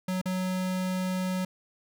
square tone with dropouts, 185 Hz, F#3, in tune, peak -28 dBFS, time 0.08-1.45 s, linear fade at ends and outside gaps 5 ms, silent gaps 0.215-0.256 s, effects none

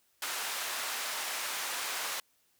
pink band-pass noise, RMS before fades -36 dBFS, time 0.22-2.2 s, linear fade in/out 2 ms, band 930 to 15000 Hz, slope 12 dB/octave, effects white hiss -71 dBFS RMS until 2.59 s

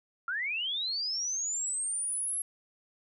sine linear sweep, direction up, 1349 to 11220 Hz, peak -30 dBFS, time 0.28-2.42 s, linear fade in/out 2 ms, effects none

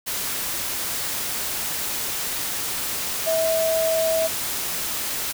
sine tone in noise, 648 Hz, E5, 30 cents flat, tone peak -19 dBFS, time 3.26-4.28 s, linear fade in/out 20 ms, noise white, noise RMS -27 dBFS, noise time 0.06-5.33 s, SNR +5 dB, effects none

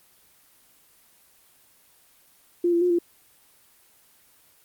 sine tone with pitch steps, 348.2 / 341.4 / 357 / 344.5 Hz, F4 / F4 / F4 / F4, -5 / -39 / +38 / -24 cents, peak -18 dBFS, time 2.64-2.988 s, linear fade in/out 5 ms, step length 87 ms, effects white hiss -58 dBFS RMS until 4.64 s + Opus 24 kbps

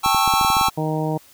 square chord, A dominant seventh, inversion third, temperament just, 792 / 880 / 1100 / 1320 Hz, G5 / A5 / C#6 / E6, +18 / 0 / -14 / +2 cents, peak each -22 dBFS, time 0.03-0.7 s, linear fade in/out 20 ms
clicks, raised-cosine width 3 ms, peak -16 dBFS, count 10, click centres 0.061 / 0.147 / 0.277 / 0.338 / 0.412 / 0.448 / 0.502 / 0.568 / 0.612 / 0.685 s
harmonic tone, 155.9 Hz, D#3, 4 cents sharp, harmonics 1 / 2 / 3 / 4 / 5 / 6, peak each -23 / -26 / -28 / -29 / -30 / -31 dBFS, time 0.77-1.18 s, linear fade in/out 10 ms
effects white hiss -50 dBFS RMS until 1.33 s

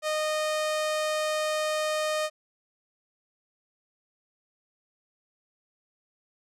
sawtooth tone with low-pass filter, 616 Hz, D#5, 17 cents flat, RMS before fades -28 dBFS, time 0.02-2.3 s, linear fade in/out 50 ms, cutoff 10000 Hz, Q 0.82, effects none

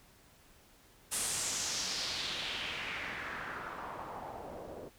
white noise with low-pass filter sweep, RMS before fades -39 dBFS, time 1.11-4.9 s, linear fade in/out 20 ms, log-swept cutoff 9800 to 490 Hz, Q 2.5, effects pink hiss -62 dBFS RMS until 4.98 s

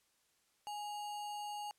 sine tone with sample-and-hold, 830.6 Hz, G#5, in tune, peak -40 dBFS, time 0.67-1.71 s, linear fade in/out 0 ms, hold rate 3675 Hz, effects white hiss -75 dBFS RMS until 1.78 s + low-pass 11000 Hz 12 dB/octave

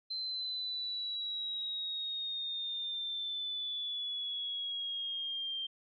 sine exponential sweep, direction down, 4102 to 3162 Hz, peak -35 dBFS, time 0.1-5.67 s, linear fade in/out 10 ms, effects none

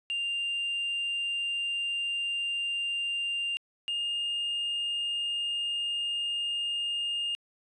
triangle tone pair in turn, 2794 / 2826 Hz, F7 / F7, 0 / +20 cents, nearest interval unison, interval 20 cents, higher second, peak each -26 dBFS, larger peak neither, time 0.1-3.57 / 3.88-7.35 s, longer neither, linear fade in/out 0 ms, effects tanh soft clip ceiling -24 dBFS + resampled to 24000 Hz

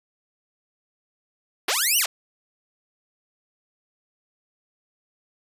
5% pulse linear two-way sweep, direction up then down, 293.7 to 3056 to 471.6 Hz, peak -9 dBFS, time 1.68-2.06 s, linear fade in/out 5 ms, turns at 1.98 s, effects resampled to 32000 Hz + 8-bit

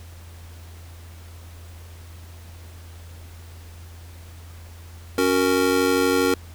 square chord, F# major, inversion second, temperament just, 277.5 / 370 / 462.5 Hz, C#4 / F#4 / A#4, +2 / 0 / -14 cents, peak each -23 / -24 / -22 dBFS, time 5.18-6.34 s, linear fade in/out 2 ms, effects added 84 Hz sine -39 dBFS peak until 6.54 s + pink hiss -49 dBFS RMS until 6.54 s

